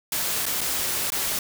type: noise with dropouts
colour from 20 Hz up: white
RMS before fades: -26 dBFS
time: 0.12-1.39 s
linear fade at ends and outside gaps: 2 ms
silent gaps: 0.456-0.463 / 0.608-0.613 / 1.103-1.12 s
effects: none